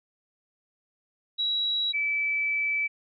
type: tone pair in turn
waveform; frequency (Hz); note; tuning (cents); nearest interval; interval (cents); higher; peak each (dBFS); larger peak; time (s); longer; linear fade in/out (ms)
sine; 3884 / 2309; B7 / D7; -30 / -30; major sixth; 900; first; -24; neither; 1.38-1.93 / 1.93-2.88; second; 20
effects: none